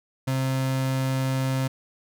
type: tone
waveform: 35% pulse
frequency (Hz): 132.2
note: C3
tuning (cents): +18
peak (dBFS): -21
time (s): 0.27-1.68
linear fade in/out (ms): 10
effects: none